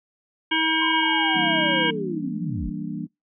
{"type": "harmonic tone", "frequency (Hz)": 319.9, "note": "D#4", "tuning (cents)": 48, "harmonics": [1, 3, 5, 7, 9, 10], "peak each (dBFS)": [-26, -26, -26, -26, -26, -26], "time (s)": [0.51, 1.91], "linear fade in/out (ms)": 10}
{"type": "linear sweep", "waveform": "sine", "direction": "down", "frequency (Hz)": [1046.5, 31.78], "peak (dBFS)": -27, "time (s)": [0.81, 2.7], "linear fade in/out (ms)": 10}
{"type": "chord", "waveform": "sine", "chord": "E half-diminished seventh", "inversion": "none", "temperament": "equal", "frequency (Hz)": [164.81, 196, 233.1, 293.7], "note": ["E3", "G3", "Bb3", "D4"], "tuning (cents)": [0, 0, 0, 0], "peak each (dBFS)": -33, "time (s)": [1.34, 3.07], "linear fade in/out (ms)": 20}
{"effects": ["noise-tail reverb RT60 0.2 s tail -26 dB re dry"]}